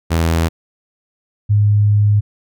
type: tone pair in turn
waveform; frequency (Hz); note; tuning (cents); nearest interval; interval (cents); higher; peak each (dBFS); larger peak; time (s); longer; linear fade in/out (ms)
sawtooth / sine; 82.41 / 103.83; E2 / G#2; 0 / 0; major third; 400; second; -9; neither; 0.1-0.49 / 1.49-2.21; second; 20
effects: none